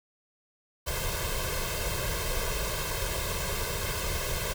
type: noise with comb filter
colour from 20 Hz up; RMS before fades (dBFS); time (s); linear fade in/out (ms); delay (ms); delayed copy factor
pink; -31; 0.86-4.54; 20; 1.9; +1
effects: none